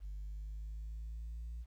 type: linear sweep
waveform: sine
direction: up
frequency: 49.25 to 58.27 Hz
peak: -39 dBFS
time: 0-1.66 s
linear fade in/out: 50 ms
effects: tanh soft clip ceiling -39 dBFS + 12-bit